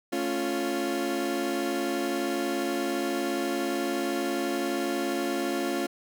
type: chord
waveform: 30% pulse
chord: A augmented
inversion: none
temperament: equal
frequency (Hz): 220 / 277.2 / 349.2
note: A3 / C#4 / E#4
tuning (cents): 0 / 0 / 0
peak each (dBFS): -33 / -28 / -27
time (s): 0.12-5.87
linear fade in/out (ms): 10
effects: none